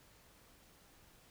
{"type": "silence", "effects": ["pink hiss -64 dBFS RMS until 1.3 s"]}